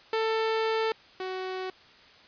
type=tone pair in turn; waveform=sawtooth; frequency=444.3 / 373.6 Hz; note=A4 / F#4; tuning=+17 / +17 cents; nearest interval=minor third; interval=300 cents; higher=first; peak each=-21 / -28 dBFS; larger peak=first; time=0.13-0.92 / 1.2-1.7 s; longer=first; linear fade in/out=2 ms; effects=white hiss -54 dBFS RMS until 2.27 s + resampled to 11025 Hz